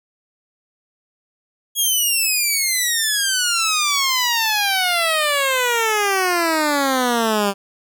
10% pulse exponential sweep, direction down, 3332 to 195.3 Hz, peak -8 dBFS, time 1.75-7.54 s, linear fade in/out 50 ms, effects none

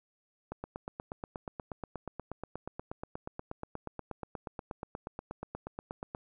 click train, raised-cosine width 1 ms, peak -24 dBFS, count 48, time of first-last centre 0.52-6.149 s, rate 8.35 Hz, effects none

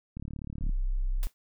click train, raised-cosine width 5 ms, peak -26 dBFS, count 20, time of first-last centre 0.17-0.693 s, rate 36.3 Hz
sine tone, 32.2 Hz, C1, 27 cents flat, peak -25 dBFS, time 0.62-1.27 s, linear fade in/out 0 ms
white noise with exponential decay, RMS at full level -38 dBFS, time 1.23-1.34 s, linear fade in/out 0 ms, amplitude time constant 22 ms
effects none

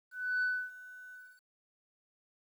sine tone with ADSR envelope, 1497 Hz, F#6, 20 cents sharp, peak -26 dBFS, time 0.11-1.42 s, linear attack 310 ms, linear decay 280 ms, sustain -21 dB, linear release 270 ms, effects tanh soft clip ceiling -26 dBFS + 11-bit

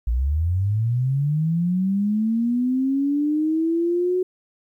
sine linear sweep, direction up, 55 to 370 Hz, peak -18 dBFS, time 0.07-4.23 s, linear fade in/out 5 ms, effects 10-bit

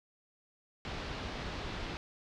pink low-pass noise, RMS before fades -40 dBFS, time 0.85-1.97 s, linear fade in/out 0 ms, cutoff 4600 Hz, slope 24 dB/octave, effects none

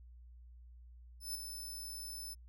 15% pulse tone with ADSR envelope, 5274 Hz, E8, in tune, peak -31 dBFS, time 1.2-2.35 s, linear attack 150 ms, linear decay 4 ms, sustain -7 dB, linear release 24 ms, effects added 60 Hz sine -53 dBFS peak until 2.48 s

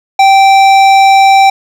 sine tone with hard clipping, 780 Hz, G5, 9 cents flat, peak -4 dBFS, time 0.19-1.5 s, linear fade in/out 5 ms, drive 13 dB, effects none

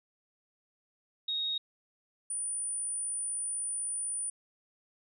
sine tone pair in turn, 3752 / 9422 Hz, A#7 / D9, +11 / +5 cents, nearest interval octave + major third, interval 1594 cents, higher second, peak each -30 / -32 dBFS, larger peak first, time 1.28-1.58 / 2.3-4.3 s, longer second, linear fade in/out 5 ms, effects none

